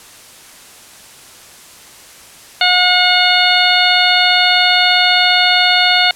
harmonic tone, 723 Hz, F#5, 40 cents flat, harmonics 1 / 2 / 3 / 4 / 5 / 6, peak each -16 / -16 / -16 / -16 / -16 / -16 dBFS, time 2.61-6.11 s, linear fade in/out 2 ms, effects white hiss -39 dBFS RMS until 6.15 s + low-pass 11000 Hz 12 dB/octave

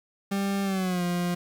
40% pulse tone with pitch glide, 197.6 to 176.04 Hz, G3 to F3, +14 to +14 cents, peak -24 dBFS, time 0.31-1.35 s, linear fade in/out 10 ms, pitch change -200 cents, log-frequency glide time 0.63-1.03 s, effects 9-bit

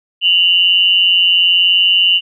sine tone pair together, 2800 / 2981 Hz, F7 / F#7, +4 / +12 cents, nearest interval minor second, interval 108 cents, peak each -11 dBFS, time 0.21-2.21 s, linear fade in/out 50 ms, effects none

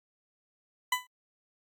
20% pulse tone with exponential decay, 999 Hz, B5, 20 cents sharp, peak -17 dBFS, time 0.92-1.07 s, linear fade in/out 5 ms, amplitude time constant 32 ms, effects AAC 64 kbps

